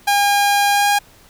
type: tone with pitch glide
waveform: sawtooth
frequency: 810 to 815.6 Hz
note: G#5 to G#5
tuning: -43 to -32 cents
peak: -9 dBFS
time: 0.07-0.99 s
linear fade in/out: 10 ms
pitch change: +11 cents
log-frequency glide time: 0.73-0.88 s
effects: pink hiss -48 dBFS RMS until 1.29 s